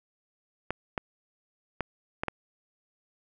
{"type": "clicks", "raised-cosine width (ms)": 0.5, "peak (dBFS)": -14, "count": 5, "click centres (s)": [0.706, 0.978, 1.807, 2.235, 2.283], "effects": []}